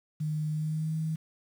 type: tone with pitch glide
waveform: sine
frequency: 153.4 to 158.53 Hz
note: D#3 to D#3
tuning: -24 to +33 cents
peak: -28 dBFS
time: 0.2-1.16 s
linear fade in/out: 10 ms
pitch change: +57 cents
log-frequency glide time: 0.51-0.96 s
effects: 9-bit